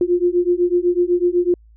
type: beating tone pair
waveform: sine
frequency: 349.2 / 357.2 Hz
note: F4 / F4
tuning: 0 / +39 cents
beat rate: 8 Hz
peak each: -17 dBFS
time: 0.01-1.54 s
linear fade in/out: 2 ms
effects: added 55 Hz sine -45 dBFS peak until 1.76 s